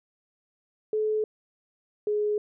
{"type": "tone pair in turn", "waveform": "sine", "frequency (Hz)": [430.4, 419.1], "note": ["A4", "G#4"], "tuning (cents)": [-38, 16], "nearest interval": "unison", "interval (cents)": 46, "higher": "first", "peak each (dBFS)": -23, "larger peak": "neither", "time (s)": [[0.93, 1.24], [2.07, 2.38]], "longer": "neither", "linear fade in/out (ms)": 2, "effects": []}